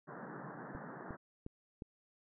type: band-pass noise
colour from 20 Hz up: pink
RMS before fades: -48 dBFS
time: 0.07-1.17 s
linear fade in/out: 20 ms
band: 130 to 1800 Hz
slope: 96 dB/octave
type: click train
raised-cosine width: 3 ms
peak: -31 dBFS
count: 4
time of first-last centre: 0.75-1.821 s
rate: 2.8 Hz
effects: none